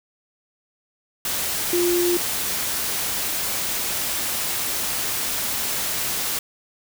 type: tone in noise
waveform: sine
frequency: 350 Hz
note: F4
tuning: 4 cents sharp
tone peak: -18 dBFS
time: 1.73-2.17 s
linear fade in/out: 2 ms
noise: white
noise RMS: -25 dBFS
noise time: 1.25-6.39 s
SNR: +4 dB
effects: none